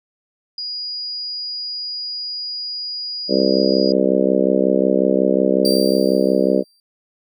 sine tone, 4889 Hz, D#8, 31 cents flat, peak -24 dBFS, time 0.58-3.92 s, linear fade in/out 2 ms
harmonic tone, 65.5 Hz, C2, 2 cents sharp, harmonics 3 / 4 / 5 / 6 / 7 / 8 / 9, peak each -21 / -21 / -21 / -21 / -21 / -21 / -21 dBFS, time 3.28-6.64 s, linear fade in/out 50 ms
40% pulse tone with exponential decay, 4699 Hz, D8, in tune, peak -17 dBFS, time 5.65-6.8 s, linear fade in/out 1 ms, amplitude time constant 250 ms
effects none

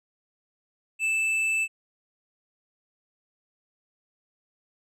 triangle tone with hard clipping, 2637 Hz, E7, in tune, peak -24 dBFS, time 0.99-1.68 s, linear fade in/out 50 ms, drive 10 dB, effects low-pass 12000 Hz 12 dB/octave

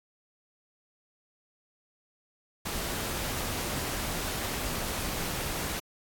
pink noise, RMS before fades -33 dBFS, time 2.65-5.8 s, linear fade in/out 10 ms, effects AAC 64 kbps

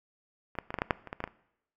clicks, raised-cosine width 0.5 ms, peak -30 / -15 / -21 / -17 / -17 / -12 / -8 / -27 / -20 / -21 / -16 / -30 dBFS, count 12, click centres 0.553 / 0.587 / 0.705 / 0.742 / 0.787 / 0.819 / 0.908 / 1.073 / 1.129 / 1.204 / 1.24 / 1.276 s, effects noise-tail reverb RT60 0.8 s tail -20 dB re dry

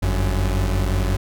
40% pulse tone pair together, 49 / 92.5 Hz, G1 / F#2, 0 / 0 cents, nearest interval major seventh, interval 1100 cents, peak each -19 / -21 dBFS, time 0.02-1.17 s, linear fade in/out 10 ms, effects none

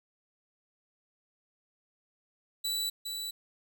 sawtooth tone with echo, 3951 Hz, B7, in tune, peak -27 dBFS, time 2.64-2.9 s, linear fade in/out 10 ms, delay 410 ms, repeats 1, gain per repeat -5 dB, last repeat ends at 3.31 s, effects none

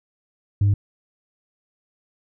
sine tone, 100.9 Hz, G#2, 49 cents flat, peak -12 dBFS, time 0.61-0.74 s, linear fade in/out 5 ms, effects tanh soft clip ceiling -13 dBFS

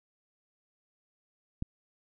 click, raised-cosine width 5 ms, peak -20 dBFS, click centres 1.624 s, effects none

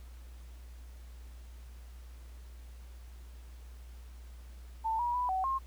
sine tone with pitch steps, 891 / 961 / 989 / 755 / 1068 Hz, A5 / B5 / B5 / F#5 / C6, +22 / -48 / +2 / +35 / +35 cents, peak -29 dBFS, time 4.84-5.59 s, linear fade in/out 20 ms, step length 150 ms, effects added 60 Hz sine -46 dBFS peak until 5.66 s + pink hiss -62 dBFS RMS until 5.66 s

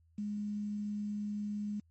sine tone with quantisation, 207.7 Hz, G#3, in tune, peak -34 dBFS, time 0.18-1.8 s, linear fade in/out 5 ms, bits 10, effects added 82 Hz sine -64 dBFS peak until 1.9 s + MP3 32 kbps

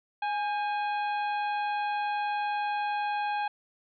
harmonic tone with a mistuned harmonic, 830.6 Hz, G#5, in tune, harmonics 1 / 2 / 3 / 4 / 5, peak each -28 / -37 / -40 / -46 / -51 dBFS, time 0.22-3.48 s, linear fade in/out 5 ms, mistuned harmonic 2, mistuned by -65 cents, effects none

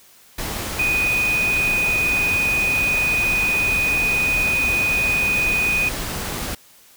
sine tone in noise, 2484 Hz, D#7, 3 cents flat, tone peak -17 dBFS, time 0.79-5.89 s, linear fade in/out 5 ms, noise pink, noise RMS -27 dBFS, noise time 0.38-6.55 s, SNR +7 dB, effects white hiss -50 dBFS RMS until 6.96 s

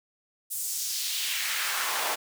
pink noise with high-pass filter sweep, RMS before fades -30 dBFS, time 0.5-2.16 s, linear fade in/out 20 ms, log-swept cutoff 9600 to 680 Hz, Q 1.5, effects none

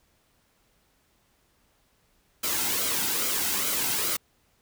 white noise with flanger, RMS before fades -27 dBFS, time 2.43-4.17 s, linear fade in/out 10 ms, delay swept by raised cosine 1.1 to 1.75 ms, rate 2.4 Hz, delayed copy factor -0.55, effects pink hiss -67 dBFS RMS until 4.61 s

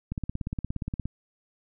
click train, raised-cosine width 5 ms, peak -18 dBFS, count 17, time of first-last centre 0.12-1.056 s, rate 17.1 Hz, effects none

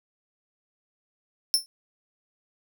sawtooth tone with exponential decay, 5360 Hz, E8, 28 cents sharp, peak -12 dBFS, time 1.54-1.66 s, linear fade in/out 0 ms, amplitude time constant 26 ms, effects none

